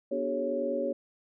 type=tone cluster; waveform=sine; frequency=245.2 / 294.3 / 378.3 / 419.8 / 554 Hz; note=B3 / D4 / F#4 / G#4 / C#5; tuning=-12 / +4 / +38 / +19 / -1 cents; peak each=-36 / -37 / -36 / -37 / -30 dBFS; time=0.11-0.93 s; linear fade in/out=10 ms; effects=none